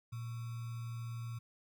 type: tone with sample-and-hold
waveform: sine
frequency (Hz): 116.54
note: A#2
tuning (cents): 0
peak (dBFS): -39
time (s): 0.12-1.39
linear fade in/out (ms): 10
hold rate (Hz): 1225
effects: none